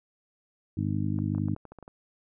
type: harmonic tone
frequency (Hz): 50.9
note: G#1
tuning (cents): -34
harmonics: 2 / 3 / 4 / 5 / 6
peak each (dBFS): -30 / -32 / -33 / -34 / -35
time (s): 0.77-1.55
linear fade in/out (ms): 5
type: clicks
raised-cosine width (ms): 1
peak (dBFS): -31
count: 10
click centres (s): 1.188 / 1.349 / 1.382 / 1.484 / 1.564 / 1.653 / 1.72 / 1.787 / 1.827 / 1.879
effects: none